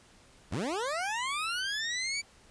20% pulse linear sweep, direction up, 61.8 to 2315 Hz, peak -26 dBFS, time 0.51-2.22 s, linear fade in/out 20 ms, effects pink hiss -59 dBFS RMS until 2.5 s + resampled to 22050 Hz

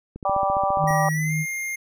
click train, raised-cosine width 3 ms, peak -22 dBFS, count 12, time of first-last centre 0.16-0.908 s, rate 14.7 Hz
harmonic tone, 195.3 Hz, G3, 6 cents flat, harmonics 3 / 4 / 5 / 6, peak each -25 / -22 / -28 / -26 dBFS, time 0.25-1.09 s, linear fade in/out 2 ms
sine tone, 155.56 Hz, D#3, in tune, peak -22 dBFS, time 0.78-1.46 s, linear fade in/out 50 ms
square tone with pitch glide, 1910 to 2119 Hz, A#6 to C7, +42 to +21 cents, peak -27 dBFS, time 0.87-1.76 s, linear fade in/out 10 ms, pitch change +179 cents, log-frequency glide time 1.11-1.33 s
effects none

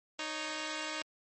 5% pulse tone pair together, 310 / 557 Hz, D#4 / C#5, -6 / +8 cents, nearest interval minor seventh, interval 1014 cents, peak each -26 / -29 dBFS, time 0.19-1.02 s, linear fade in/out 2 ms, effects MP3 32 kbps

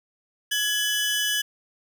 sawtooth tone pair together, 1683 / 2999 Hz, G#6 / F#7, +23 / +23 cents, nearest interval minor seventh, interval 1000 cents, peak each -22 dBFS, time 0.51-1.42 s, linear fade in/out 10 ms, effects none

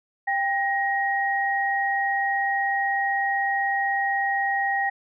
sine tone pair together, 792.1 / 1884 Hz, G5 / A#6, +18 / +18 cents, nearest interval octave + minor third, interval 1500 cents, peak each -24 dBFS, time 0.27-4.9 s, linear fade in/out 10 ms, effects none

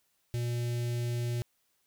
square tone with notch filter, 120 Hz, B2, 49 cents flat, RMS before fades -32 dBFS, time 0.34-1.42 s, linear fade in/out 0 ms, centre 1100 Hz, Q 0.55, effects white hiss -74 dBFS RMS until 1.86 s

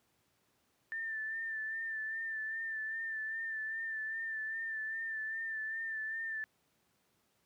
sine tone with vibrato, 1780 Hz, A6, 20 cents sharp, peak -36 dBFS, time 0.92-6.44 s, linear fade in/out 0 ms, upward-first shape sine, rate 2.5 Hz, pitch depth 32 cents each way, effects pink hiss -75 dBFS RMS until 7.45 s + high-pass 100 Hz 12 dB/octave

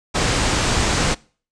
pink low-pass noise, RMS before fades -19 dBFS, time 0.14-1.15 s, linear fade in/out 20 ms, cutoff 8600 Hz, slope 48 dB/octave, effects noise-tail reverb RT60 0.4 s tail -23 dB re dry

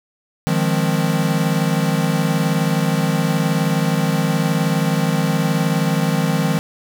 square chord, F minor seventh, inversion third, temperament equal, 155.56 / 174.61 / 207.7 / 261.6 Hz, Eb3 / F3 / Ab3 / C4, 0 / 0 / 0 / 0 cents, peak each -20 / -21 / -24 / -26 dBFS, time 0.47-6.59 s, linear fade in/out 0 ms, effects none

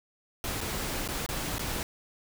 pink noise with dropouts, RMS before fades -33 dBFS, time 0.44-1.83 s, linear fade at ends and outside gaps 1 ms, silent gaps 0.606-0.612 / 1.077-1.087 / 1.263-1.289 / 1.583-1.593 s, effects none

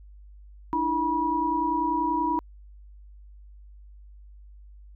sine tone cluster, 298.8 / 329.1 / 969 Hz, D4 / E4 / B5, +30 / -3 / -33 cents, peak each -30 / -30 / -24 dBFS, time 0.73-2.39 s, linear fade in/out 0 ms, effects added 50 Hz sine -45 dBFS peak until 4.95 s

